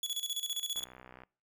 sawtooth tone with tremolo, 3391 Hz, G#7, 35 cents sharp, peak -29 dBFS, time 0.03-0.84 s, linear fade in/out 2 ms, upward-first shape square, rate 15 Hz, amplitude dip 75%
click train, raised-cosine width 0.5 ms, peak -35 dBFS, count 31, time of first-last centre 0.76-1.235 s, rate 63.1 Hz
effects noise-tail reverb RT60 0.4 s tail -24 dB re dry

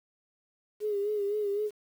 sine tone with vibrato, 412.4 Hz, G#4, 12 cents flat, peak -27 dBFS, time 0.8-1.71 s, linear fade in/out 50 ms, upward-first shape sine, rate 3.9 Hz, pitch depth 57 cents each way, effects 9-bit

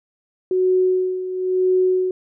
sine tone with tremolo, 370 Hz, F#4, in tune, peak -13 dBFS, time 0.51-2.11 s, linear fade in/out 2 ms, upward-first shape sine, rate 0.99 Hz, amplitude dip 70%, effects none

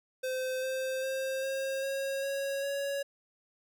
square tone with pitch steps, 516 / 522.9 / 529.9 / 537 / 544.2 / 551.4 / 558.8 Hz, C5 / C5 / C5 / C5 / C#5 / C#5 / C#5, -24 / -1 / +22 / +45 / -32 / -9 / +14 cents, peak -32 dBFS, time 0.23-3.03 s, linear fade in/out 10 ms, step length 400 ms, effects none

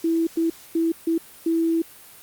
sine tone bursts at uneven times, 329.6 Hz, E4, in tune, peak -18 dBFS, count 5, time 0.04-0.27 / 0.37-0.5 / 0.75-0.92 / 1.07-1.18 / 1.46-1.82 s, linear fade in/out 5 ms, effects white hiss -46 dBFS RMS until 2.22 s + Opus 48 kbps

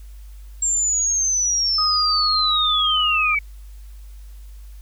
sine linear sweep, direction down, 7459 to 2240 Hz, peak -17 dBFS, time 0.62-3.39 s, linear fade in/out 5 ms
sine tone, 1244.5 Hz, D#6, in tune, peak -21 dBFS, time 1.78-3.35 s, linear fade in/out 5 ms
effects added 50 Hz sine -36 dBFS peak until 4.81 s + white hiss -56 dBFS RMS until 4.81 s

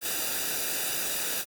white noise with comb filter, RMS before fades -30 dBFS, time 0.01-1.45 s, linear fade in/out 50 ms, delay 0.93 ms, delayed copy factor -0.65, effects Opus 48 kbps

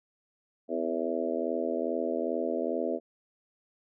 harmonic tone with a mistuned harmonic, 82.41 Hz, E2, in tune, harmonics 3 / 4 / 5 / 6 / 7 / 8, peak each -35 / -35 / -35 / -35 / -35 / -35 dBFS, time 0.68-3 s, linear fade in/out 50 ms, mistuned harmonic 3, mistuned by +42 cents, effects none

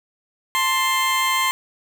20% pulse tone pair together, 882.6 / 1049 Hz, A5 / C6, +5 / +4 cents, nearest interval minor third, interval 299 cents, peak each -24 / -13 dBFS, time 0.55-1.51 s, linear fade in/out 0 ms, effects none

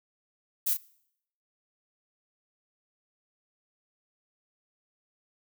violet noise with echo, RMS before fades -27 dBFS, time 0.66-0.74 s, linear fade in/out 10 ms, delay 33 ms, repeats 1, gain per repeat -6 dB, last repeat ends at 0.773 s, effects noise-tail reverb RT60 0.7 s tail -22 dB re dry

